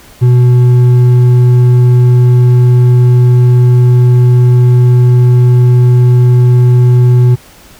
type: tone with hard clipping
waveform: triangle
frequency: 123.47 Hz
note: B2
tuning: in tune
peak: -4 dBFS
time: 0.21-7.36 s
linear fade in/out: 20 ms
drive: 8 dB
effects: pink hiss -38 dBFS RMS until 7.79 s